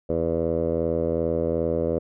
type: tone with low-pass filter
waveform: 10% pulse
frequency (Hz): 82.6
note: E2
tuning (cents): +4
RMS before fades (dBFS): -24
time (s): 0.09-1.99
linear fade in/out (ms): 10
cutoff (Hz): 540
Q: 4.5
effects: none